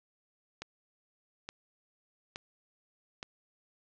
click train, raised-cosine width 0.2 ms, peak -22 dBFS, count 4, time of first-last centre 0.62-3.229 s, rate 1.15 Hz, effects low-pass 7000 Hz 12 dB/octave

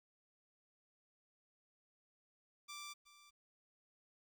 10% pulse tone with echo, 1174.7 Hz, D6, in tune, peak -39 dBFS, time 2.68-2.94 s, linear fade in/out 20 ms, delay 370 ms, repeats 1, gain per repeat -15 dB, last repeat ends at 3.31 s, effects 13-bit

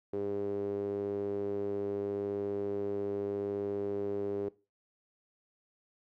sawtooth tone with band-pass filter, 100.8 Hz, G2, 49 cents sharp, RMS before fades -35 dBFS, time 0.13-4.49 s, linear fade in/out 5 ms, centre 400 Hz, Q 5.5, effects noise-tail reverb RT60 0.3 s tail -20 dB re dry

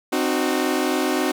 sawtooth chord, C diminished, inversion none, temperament equal with one note detuned, 261.6 / 305.4 / 370 Hz, C4 / Eb4 / Gb4, 0 / -32 / 0 cents, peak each -20 dBFS, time 0.12-1.32 s, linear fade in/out 10 ms, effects none

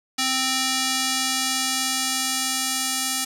square tone with band-pass filter sweep, 261.6 Hz, C4, in tune, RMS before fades -24 dBFS, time 0.18-3.25 s, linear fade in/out 10 ms, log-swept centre 5200 to 8200 Hz, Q 0.85, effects none

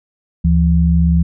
sine tone pair together, 73.5 / 168.96 Hz, D2 / E3, +2 / +43 cents, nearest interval octave + major second, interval 1441 cents, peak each -12 dBFS, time 0.44-1.23 s, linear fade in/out 10 ms, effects none

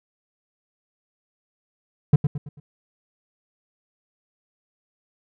triangle tone with echo, 145.4 Hz, D3, 17 cents flat, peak -7 dBFS, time 2.13-2.16 s, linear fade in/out 5 ms, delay 110 ms, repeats 4, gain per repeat -8 dB, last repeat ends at 2.6 s, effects none

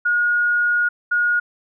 sine tone pair in turn, 1440 / 1440 Hz, F#6 / F#6, -47 / -47 cents, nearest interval unison, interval 0 cents, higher neither, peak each -15 / -15 dBFS, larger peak neither, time 0.05-0.89 / 1.11-1.4 s, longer first, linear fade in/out 10 ms, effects none

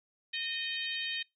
harmonic tone with a mistuned harmonic, 622.3 Hz, D#5, in tune, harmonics 3 / 4 / 5 / 6 / 7, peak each -40 / -39 / -38 / -40 / -45 dBFS, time 0.33-1.23 s, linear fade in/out 10 ms, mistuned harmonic 3, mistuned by -26 cents, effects noise-tail reverb RT60 0.2 s tail -25 dB re dry

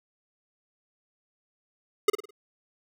square tone with echo, 415.3 Hz, G#4, in tune, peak -16 dBFS, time 2.08-2.1 s, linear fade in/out 5 ms, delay 52 ms, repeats 4, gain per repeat -9 dB, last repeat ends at 2.308 s, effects none

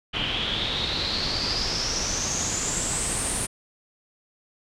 pink noise with low-pass filter sweep, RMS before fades -27 dBFS, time 0.13-3.47 s, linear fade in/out 20 ms, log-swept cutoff 3000 to 9500 Hz, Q 8.5, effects none

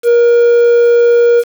triangle tone with quantisation, 474.6 Hz, A#4, 31 cents sharp, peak -3 dBFS, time 0.03-1.44 s, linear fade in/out 50 ms, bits 5, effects none

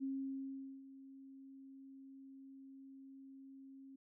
sine tone with ADSR envelope, 269.7 Hz, C#4, 47 cents flat, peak -37 dBFS, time 0-3.96 s, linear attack 33 ms, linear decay 790 ms, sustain -16 dB, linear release 7 ms, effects none

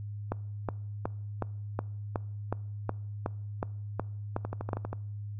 two click trains, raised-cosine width 1 ms, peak -21 / -16 dBFS, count 7 / 13, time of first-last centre 4.45-4.93 / 0.32-4.732 s, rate 12.5 / 2.72 Hz, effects noise-tail reverb RT60 0.7 s tail -23 dB re dry + added 103 Hz sine -36 dBFS peak until 5.39 s

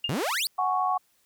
sine tone with exponential decay, 2820 Hz, F7, 16 cents sharp, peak -22 dBFS, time 0.04-0.17 s, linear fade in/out 5 ms, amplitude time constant 28 ms
sawtooth exponential sweep, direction up, 113.6 to 4945 Hz, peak -22 dBFS, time 0.09-0.47 s, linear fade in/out 0 ms
sine chord, F# suspended second, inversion none, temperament just, 740 / 832.5 / 1110 Hz, F#5 / G#5 / C#6, 0 / +4 / +2 cents, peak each -26 / -31 / -26 dBFS, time 0.58-0.98 s, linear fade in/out 10 ms
effects white hiss -67 dBFS RMS until 1.25 s

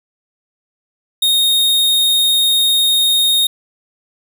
45% pulse tone, 3711 Hz, A#7, 9 cents flat, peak -11 dBFS, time 1.22-3.47 s, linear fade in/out 5 ms, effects none

